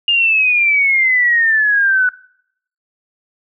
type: exponential sweep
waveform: sine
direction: down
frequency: 2842 to 1480 Hz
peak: -10 dBFS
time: 0.08-2.09 s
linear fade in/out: 2 ms
effects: noise-tail reverb RT60 0.7 s tail -23 dB re dry